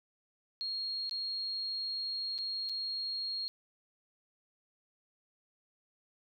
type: tone with dropouts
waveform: sine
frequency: 4267 Hz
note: C8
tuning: 33 cents sharp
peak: -34 dBFS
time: 0.61-3.48 s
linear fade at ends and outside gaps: 0 ms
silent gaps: 1.095-1.111 / 2.38-2.387 / 2.69-2.695 s
effects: none